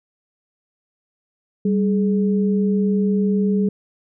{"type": "tone pair together", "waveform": "sine", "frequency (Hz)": [195.9, 421.9], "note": ["G3", "G#4"], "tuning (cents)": [-1, 27], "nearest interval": "octave + minor second", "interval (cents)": 1328, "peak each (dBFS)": [-16, -23], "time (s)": [1.65, 3.69], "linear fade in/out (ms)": 5, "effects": []}